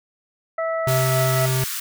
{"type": "harmonic tone", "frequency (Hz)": 654, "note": "E5", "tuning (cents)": -14, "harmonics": [1, 2, 3], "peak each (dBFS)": [-22, -28, -32], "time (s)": [0.58, 1.46], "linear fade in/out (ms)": 5}
{"type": "tone", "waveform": "square", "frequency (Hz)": 130, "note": "C3", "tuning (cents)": -11, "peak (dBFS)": -20, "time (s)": [0.87, 1.64], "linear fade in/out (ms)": 2}
{"type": "high-pass noise", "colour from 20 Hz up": "white", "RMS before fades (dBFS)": -28, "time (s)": [0.88, 1.8], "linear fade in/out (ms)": 5, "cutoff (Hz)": 1100, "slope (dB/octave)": 96}
{"effects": []}